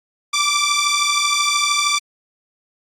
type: beating tone pair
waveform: 10% pulse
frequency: 1163 / 1176 Hz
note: D6 / D6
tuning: -17 / +2 cents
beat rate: 13 Hz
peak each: -10 dBFS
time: 0.33-1.99 s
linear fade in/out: 10 ms
effects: low-pass 10000 Hz 12 dB/octave + Opus 32 kbps